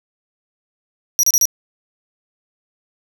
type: tone bursts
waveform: 40% pulse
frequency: 5780 Hz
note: F#8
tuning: 41 cents flat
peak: -10 dBFS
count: 4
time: 1.19-1.454 s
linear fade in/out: 0 ms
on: 42 ms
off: 32 ms
effects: none